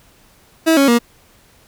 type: tone with pitch steps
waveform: 30% pulse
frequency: 323.6 / 276.9 / 236.9 Hz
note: E4 / C#4 / A#3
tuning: -32 / -2 / +28 cents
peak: -7 dBFS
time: 0.66-0.99 s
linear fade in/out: 20 ms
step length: 110 ms
effects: pink hiss -51 dBFS RMS until 1.67 s